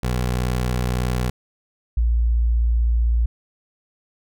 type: tone pair in turn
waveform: 20% pulse / sine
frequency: 61.74 / 57.9 Hz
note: B1 / A#1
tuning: 0 / -11 cents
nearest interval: minor second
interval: 111 cents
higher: first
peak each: -15 dBFS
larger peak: neither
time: 0.03-1.3 / 1.97-3.26 s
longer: second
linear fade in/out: 5 ms
effects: none